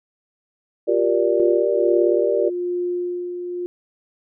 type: chord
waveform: sine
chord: G minor seventh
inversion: third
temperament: just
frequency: 352.8 / 392 / 470.4 / 588 Hz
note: F4 / G4 / Bb4 / D5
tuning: +18 / 0 / +16 / +2 cents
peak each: -21 dBFS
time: 0.87-2.5 s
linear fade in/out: 20 ms
type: tone with tremolo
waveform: sine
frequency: 354.4 Hz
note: F4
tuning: 25 cents sharp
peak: -20 dBFS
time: 1.4-3.66 s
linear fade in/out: 0 ms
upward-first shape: sine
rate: 0.88 Hz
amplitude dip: 50%
effects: none